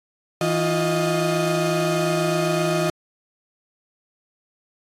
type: tone cluster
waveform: 35% pulse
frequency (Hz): 162.3 / 352.7 / 622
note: E3 / F4 / D#5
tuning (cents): -27 / +17 / -1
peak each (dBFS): -22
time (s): 0.41-2.9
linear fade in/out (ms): 2
effects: low-pass 12000 Hz 12 dB/octave + AAC 64 kbps